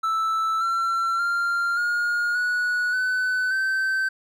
triangle tone with pitch steps, 1318.5 / 1354 / 1390.5 / 1427.9 / 1466.4 / 1505.8 / 1546.4 Hz, E6 / E6 / F6 / F6 / F#6 / F#6 / G6, 0 / +46 / -8 / +38 / -16 / +30 / -24 cents, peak -19 dBFS, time 0.03-4.09 s, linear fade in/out 10 ms, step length 580 ms, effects none

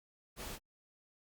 pink noise, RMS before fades -44 dBFS, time 0.36-0.59 s, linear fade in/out 50 ms, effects Opus 48 kbps

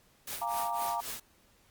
white noise with tremolo, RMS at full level -37 dBFS, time 0.27-1.2 s, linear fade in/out 5 ms, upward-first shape triangle, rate 3.9 Hz, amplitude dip 95%
sine chord, Bb dominant seventh, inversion second, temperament equal, 698.5 / 830.6 / 932.3 / 1174.7 Hz, F5 / Ab5 / Bb5 / D6, 0 / 0 / 0 / 0 cents, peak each -36 / -39 / -33 / -38 dBFS, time 0.41-1.01 s, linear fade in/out 10 ms
effects pink hiss -65 dBFS RMS until 1.7 s + Opus 48 kbps

